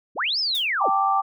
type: linear two-way sweep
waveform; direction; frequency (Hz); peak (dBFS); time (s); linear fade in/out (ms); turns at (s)
sine; up then down; 113.6 to 5380 to 113.6; -21; 0.15-0.9; 50; 0.39
type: noise with exponential decay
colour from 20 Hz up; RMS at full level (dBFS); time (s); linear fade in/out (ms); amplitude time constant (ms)
blue; -32; 0.55-0.71; 0; 34
type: chord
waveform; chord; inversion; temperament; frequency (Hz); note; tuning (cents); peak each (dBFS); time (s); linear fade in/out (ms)
sine; G suspended second; none; equal; 784 / 880 / 1174.7; G5 / A5 / D6; 0 / 0 / 0; -21 / -27 / -21; 0.8-1.22; 20
effects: none